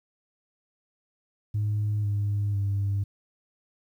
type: tone with pitch steps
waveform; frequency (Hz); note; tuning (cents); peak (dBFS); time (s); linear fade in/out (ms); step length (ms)
sine; 104.9 / 102.27 / 99.7; G#2 / G#2 / G2; +18 / -26 / +30; -22; 1.54-3.04; 10; 500
effects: tanh soft clip ceiling -21 dBFS + 10-bit